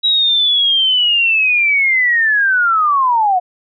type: linear sweep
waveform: sine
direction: down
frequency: 3872 to 704 Hz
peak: -10 dBFS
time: 0.03-3.4 s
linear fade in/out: 20 ms
effects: none